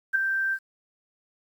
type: tone with ADSR envelope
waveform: sine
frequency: 1568 Hz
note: G6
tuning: in tune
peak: -16 dBFS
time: 0.13-0.59 s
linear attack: 24 ms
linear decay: 6 ms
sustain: -7 dB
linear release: 62 ms
effects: 9-bit